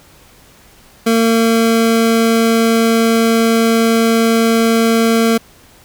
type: tone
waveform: 25% pulse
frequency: 227.5 Hz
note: A#3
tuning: 42 cents flat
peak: -6 dBFS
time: 1.06-5.38 s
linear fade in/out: 10 ms
effects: pink hiss -45 dBFS RMS until 5.84 s